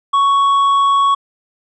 sine tone with hard clipping, 1113 Hz, C#6, 7 cents sharp, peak -11 dBFS, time 0.13-1.15 s, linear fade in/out 10 ms, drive 4 dB, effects resampled to 24000 Hz

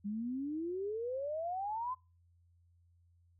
sine exponential sweep, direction up, 198.4 to 1047 Hz, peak -35 dBFS, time 0.04-1.95 s, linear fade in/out 20 ms, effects noise-tail reverb RT60 0.3 s tail -23 dB re dry + added 86 Hz sine -65 dBFS peak until 3.39 s

